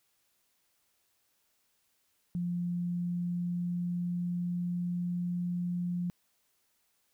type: tone with pitch glide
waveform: sine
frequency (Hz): 175 to 176.22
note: F3 to F3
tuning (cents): +4 to +16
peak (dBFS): -30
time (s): 2.35-6.1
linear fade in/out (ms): 0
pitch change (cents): +12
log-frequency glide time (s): 2.82-5.47
effects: white hiss -74 dBFS RMS until 7.13 s